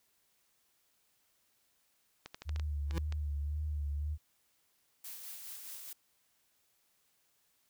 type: clicks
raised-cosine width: 0.2 ms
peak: -27 dBFS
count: 9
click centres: 2.26 / 2.345 / 2.42 / 2.493 / 2.561 / 2.597 / 2.91 / 2.977 / 3.124 s
type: tone with vibrato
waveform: sine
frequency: 74 Hz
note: D2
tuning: 14 cents sharp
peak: -33 dBFS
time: 2.45-4.18 s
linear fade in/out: 50 ms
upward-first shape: sine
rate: 1.9 Hz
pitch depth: 50 cents each way
type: tone with exponential growth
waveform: 25% pulse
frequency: 165.7 Hz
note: E3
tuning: 9 cents sharp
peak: -29 dBFS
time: 2.87-2.98 s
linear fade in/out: 0 ms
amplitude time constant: 23 ms
type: noise with tremolo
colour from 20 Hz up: blue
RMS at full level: -45 dBFS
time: 5.04-5.93 s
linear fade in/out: 5 ms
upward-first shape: sine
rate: 4.8 Hz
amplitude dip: 35%
effects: white hiss -74 dBFS RMS until 7.69 s